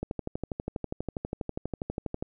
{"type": "click train", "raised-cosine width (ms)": 2, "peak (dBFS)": -18, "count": 28, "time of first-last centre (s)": [0.03, 2.225], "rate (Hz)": 12.3, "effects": []}